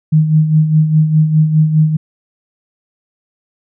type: tone with tremolo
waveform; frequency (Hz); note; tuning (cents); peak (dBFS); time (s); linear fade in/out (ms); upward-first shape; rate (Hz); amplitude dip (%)
sine; 155.6; D#3; 0; -5; 0.12-1.97; 10; sine; 4.9; 60
effects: none